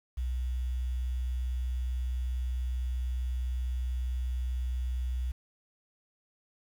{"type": "tone with quantisation", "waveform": "sine", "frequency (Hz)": 62.3, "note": "B1", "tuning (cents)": 16, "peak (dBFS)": -29, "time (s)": [0.17, 5.32], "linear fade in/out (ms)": 10, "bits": 9, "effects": []}